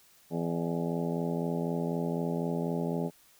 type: harmonic tone with a mistuned harmonic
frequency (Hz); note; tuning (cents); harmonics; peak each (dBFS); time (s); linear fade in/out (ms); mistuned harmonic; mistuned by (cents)
84; E2; +33; 2 / 3 / 4 / 5 / 6 / 7 / 8 / 9 / 10; -32 / -35 / -40 / -36 / -43 / -40 / -45 / -46 / -44; 0.3-3.11; 50; 8; -81
effects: white hiss -61 dBFS RMS until 3.39 s